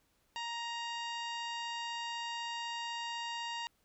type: harmonic tone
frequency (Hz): 936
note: A#5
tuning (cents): +7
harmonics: 1 / 2 / 3 / 4 / 5 / 6 / 7 / 8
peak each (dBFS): -40 / -45 / -43 / -48 / -50 / -56 / -59 / -56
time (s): 0.36-3.67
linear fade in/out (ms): 0
effects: pink hiss -74 dBFS RMS until 3.84 s